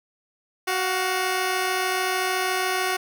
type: tone pair together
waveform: 10% pulse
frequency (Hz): 372.8 / 712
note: F#4 / F5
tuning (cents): +13 / +33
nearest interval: major seventh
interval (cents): 1120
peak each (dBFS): -15 / -21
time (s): 0.67-2.97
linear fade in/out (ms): 10
effects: none